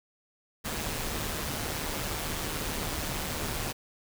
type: noise with amplitude modulation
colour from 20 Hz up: pink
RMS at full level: -31 dBFS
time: 0.64-3.73 s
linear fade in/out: 20 ms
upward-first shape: sine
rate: 153 Hz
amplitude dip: 50%
effects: none